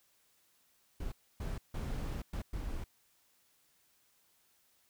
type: noise bursts at uneven times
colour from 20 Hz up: brown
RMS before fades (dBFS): -38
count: 5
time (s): 1-1.12 / 1.4-1.58 / 1.74-2.22 / 2.33-2.42 / 2.53-2.84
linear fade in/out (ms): 5
effects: white hiss -71 dBFS RMS until 4.89 s

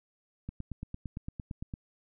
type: click train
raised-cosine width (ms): 5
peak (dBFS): -25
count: 12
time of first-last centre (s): 0.49-1.739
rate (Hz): 8.81
effects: none

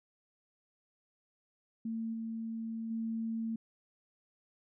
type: tone with level steps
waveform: sine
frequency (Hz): 225.6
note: A3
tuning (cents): +44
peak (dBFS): -34 / -36 / -33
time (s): 1.85-3.56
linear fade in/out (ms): 5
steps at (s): 2.13 / 2.9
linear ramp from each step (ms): 10
effects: none

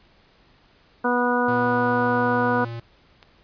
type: harmonic tone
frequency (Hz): 244.8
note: B3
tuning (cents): -15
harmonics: 1 / 2 / 3 / 4 / 5 / 6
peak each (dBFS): -24 / -24 / -28 / -25 / -29 / -26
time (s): 1.04-2.65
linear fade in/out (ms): 10
type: tone with pitch glide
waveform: square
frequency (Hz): 117.3 to 116.56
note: A#2 to A#2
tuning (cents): +11 to 0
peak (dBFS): -31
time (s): 1.48-2.8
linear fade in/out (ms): 5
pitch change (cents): -11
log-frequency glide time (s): 1.63-1.78
type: click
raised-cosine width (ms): 0.2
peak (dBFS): -27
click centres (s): 3.228
effects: pink hiss -57 dBFS RMS until 3.43 s + resampled to 11025 Hz

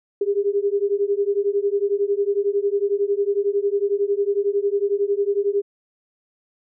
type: beating tone pair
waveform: sine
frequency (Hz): 398 / 409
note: G4 / G#4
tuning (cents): +26 / -26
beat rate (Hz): 11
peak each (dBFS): -21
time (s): 0.21-5.62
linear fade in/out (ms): 5
effects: none

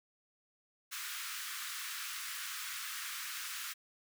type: high-pass noise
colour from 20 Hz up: pink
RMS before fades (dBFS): -42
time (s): 0.91-3.74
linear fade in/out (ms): 20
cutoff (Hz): 1200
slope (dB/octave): 48
effects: none

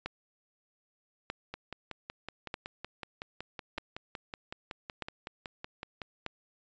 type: two click trains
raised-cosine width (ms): 0.3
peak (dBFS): -19 / -23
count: 6 / 25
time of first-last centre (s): 0.06-6.263 / 1.54-6.018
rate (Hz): 0.806 / 5.36
effects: resampled to 16000 Hz

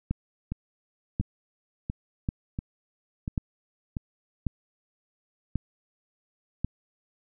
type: two click trains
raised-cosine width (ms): 5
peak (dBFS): -18 / -14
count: 6 / 7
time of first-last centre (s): 0.52-3.968 / 0.11-6.646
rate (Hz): 1.45 / 0.918
effects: none

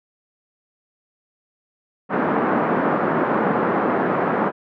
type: band-pass noise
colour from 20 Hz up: pink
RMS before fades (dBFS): -20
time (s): 2.09-4.52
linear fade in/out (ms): 50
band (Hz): 190 to 1500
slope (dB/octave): 24
effects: none

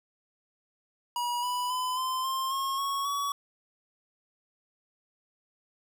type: tone with pitch steps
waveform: square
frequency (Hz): 965 / 987 / 1009.5 / 1032.5 / 1056 / 1080.1 / 1104.7 / 1129.8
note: B5 / B5 / B5 / C6 / C6 / C#6 / C#6 / C#6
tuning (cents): -40 / -1 / +38 / -23 / +16 / -45 / -6 / +33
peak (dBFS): -29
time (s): 1.16-3.32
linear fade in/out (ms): 2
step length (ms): 270
effects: none

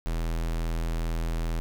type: tone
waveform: square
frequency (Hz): 41.2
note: E1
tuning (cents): 0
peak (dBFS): -27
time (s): 0.06-1.6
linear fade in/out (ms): 0
effects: none

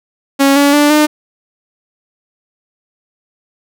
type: tone with pitch steps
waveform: sawtooth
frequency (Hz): 275.9 / 284.3 / 293 / 301.9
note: C#4 / C#4 / D4 / D4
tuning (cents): -8 / +44 / -4 / +48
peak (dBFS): -3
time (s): 0.39-1.07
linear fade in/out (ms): 20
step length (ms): 170
effects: none

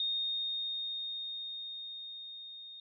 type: tone with level ramp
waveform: sine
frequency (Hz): 3692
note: A#7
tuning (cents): -17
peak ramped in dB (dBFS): -30 to -46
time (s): 0-2.8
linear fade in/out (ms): 2
effects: none

